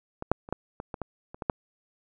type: clicks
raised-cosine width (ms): 1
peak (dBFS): -20 / -6 / -28 / -13 / -21 / -20 / -18 / -27 / -19 / -9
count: 10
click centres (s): 0.224 / 0.316 / 0.489 / 0.526 / 0.801 / 0.942 / 1.017 / 1.345 / 1.422 / 1.498
effects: none